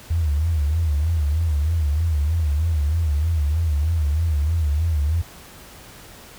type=tone with vibrato; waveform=sine; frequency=77.78 Hz; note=D#2; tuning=in tune; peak=-17 dBFS; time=0.1-5.22 s; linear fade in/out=10 ms; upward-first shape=sine; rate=3.2 Hz; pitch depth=140 cents each way; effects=pink hiss -43 dBFS RMS until 6.38 s